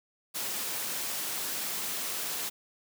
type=high-pass noise; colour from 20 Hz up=white; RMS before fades=-34 dBFS; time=0.34-2.5 s; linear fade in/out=20 ms; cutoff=160 Hz; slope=12 dB/octave; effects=none